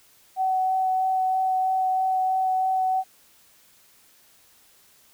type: tone with vibrato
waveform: sine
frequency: 753 Hz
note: F#5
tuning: 30 cents sharp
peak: -20 dBFS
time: 0.36-3.04 s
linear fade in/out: 50 ms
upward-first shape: sine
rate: 3.1 Hz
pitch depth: 9 cents each way
effects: white hiss -57 dBFS RMS until 5.13 s